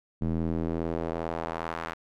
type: tone with band-pass filter sweep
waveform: square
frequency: 41.2 Hz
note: E1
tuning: in tune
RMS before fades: -31 dBFS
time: 0.21-1.94 s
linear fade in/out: 10 ms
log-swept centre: 190 to 1400 Hz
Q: 1.2
effects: none